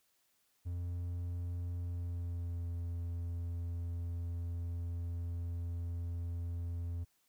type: tone with pitch glide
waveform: triangle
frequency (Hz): 87.31 to 85.61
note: F2 to F2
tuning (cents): 0 to -34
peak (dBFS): -34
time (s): 0.65-7.05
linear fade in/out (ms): 20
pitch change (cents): -34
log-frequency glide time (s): 1.78-2.69
effects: white hiss -75 dBFS RMS until 7.28 s